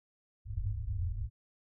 white low-pass noise, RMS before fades -35 dBFS, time 0.45-1.3 s, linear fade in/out 50 ms, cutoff 110 Hz, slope 96 dB/octave, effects none

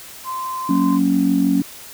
sine tone, 1037 Hz, C6, 16 cents flat, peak -23 dBFS, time 0.24-1 s, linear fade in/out 50 ms
sine chord, F# major, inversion none, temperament just, 185 / 231.2 / 277.5 Hz, F#3 / A#3 / C#4, 0 / -14 / +2 cents, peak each -19 / -20 / -15 dBFS, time 0.69-1.62 s, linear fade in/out 5 ms
effects tanh soft clip ceiling -5 dBFS + white hiss -38 dBFS RMS until 1.93 s

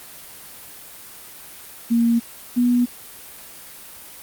sine tone pair in turn, 233.1 / 243.8 Hz, A#3 / B3, 0 / -22 cents, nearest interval minor second, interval 78 cents, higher second, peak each -14 dBFS, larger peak neither, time 1.9-2.2 / 2.56-2.86 s, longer neither, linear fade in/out 20 ms, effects white hiss -40 dBFS RMS until 4.22 s + Opus 32 kbps

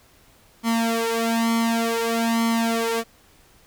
sawtooth tone with flanger, 229.1 Hz, A#3, 30 cents flat, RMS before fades -22 dBFS, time 0.63-3.04 s, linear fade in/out 50 ms, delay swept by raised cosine 0.94 to 3.44 ms, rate 0.55 Hz, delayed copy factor +0.9, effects pink hiss -55 dBFS RMS until 3.66 s

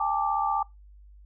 sine chord, G suspended second, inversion none, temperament equal with one note detuned, 804.2 / 880 / 1174.7 Hz, G5 / A5 / D6, +44 / 0 / 0 cents, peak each -28 / -28 / -28 dBFS, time 0-0.63 s, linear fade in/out 5 ms, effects noise-tail reverb RT60 0.2 s tail -23 dB re dry + added 50 Hz sine -48 dBFS peak until 1.25 s

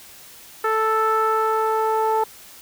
sawtooth tone with low-pass filter sweep, 440 Hz, A4, in tune, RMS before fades -20 dBFS, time 0.64-2.24 s, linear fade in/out 5 ms, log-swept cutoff 1500 to 1000 Hz, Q 4.8, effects white hiss -44 dBFS RMS until 2.61 s

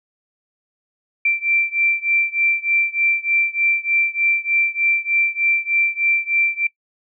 sine beating tone pair, 2349 / 2352.3 Hz, D7 / D7, 0 / +2 cents, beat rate 3.3 Hz, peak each -19 / -20 dBFS, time 1.25-6.67 s, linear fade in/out 5 ms, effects noise-tail reverb RT60 0.1 s tail -22 dB re dry

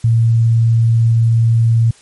sine tone, 114.8 Hz, A#2, 26 cents flat, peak -8 dBFS, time 0.04-1.91 s, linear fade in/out 5 ms, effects white hiss -46 dBFS RMS until 2.01 s + MP3 48 kbps

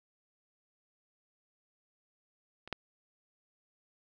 clicks, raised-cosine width 0.3 ms, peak -30 / -17 dBFS, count 2, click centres 2.676 / 2.727 s, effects none

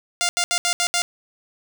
5% pulse tone bursts at uneven times, 700 Hz, F5, 4 cents sharp, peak -7 dBFS, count 6, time 0.21-0.29 / 0.37-0.44 / 0.51-0.58 / 0.65-0.73 / 0.8-0.87 / 0.94-1.02 s, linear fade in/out 0 ms, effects 7-bit

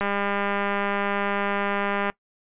click train, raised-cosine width 0.5 ms, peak -11 dBFS, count 421, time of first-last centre 0.01-2.1 s, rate 201 Hz, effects noise-tail reverb RT60 0.1 s tail -22 dB re dry + resampled to 8000 Hz

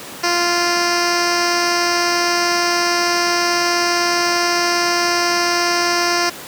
10% pulse tone with low-pass filter, 348.1 Hz, F4, 6 cents flat, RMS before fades -17 dBFS, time 0.23-6.3 s, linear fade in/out 10 ms, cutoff 5700 Hz, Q 2.8, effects pink hiss -32 dBFS RMS until 6.47 s + high-pass 200 Hz 12 dB/octave

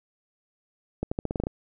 accelerating click train, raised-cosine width 2 ms, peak -14 dBFS, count 9, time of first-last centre 1.03-1.469 s, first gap 85 ms, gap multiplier 0.87, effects none

